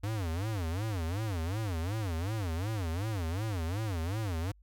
square tone with vibrato, 94.7 Hz, F#2, 41 cents sharp, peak -32 dBFS, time 0.03-4.52 s, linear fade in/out 10 ms, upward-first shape sine, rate 2.7 Hz, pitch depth 290 cents each way, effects added 50 Hz sine -57 dBFS peak until 4.62 s

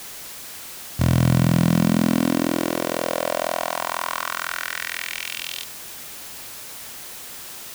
10% pulse tone with high-pass filter sweep, 42 Hz, E1, 33 cents sharp, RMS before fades -22 dBFS, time 0.99-5.64 s, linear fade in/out 10 ms, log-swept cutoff 99 to 3300 Hz, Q 2.7, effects white hiss -37 dBFS RMS until 7.74 s

